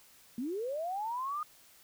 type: linear sweep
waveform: sine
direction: up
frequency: 223 to 1244.5 Hz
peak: -33 dBFS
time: 0.38-1.43 s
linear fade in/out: 2 ms
effects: white hiss -60 dBFS RMS until 1.83 s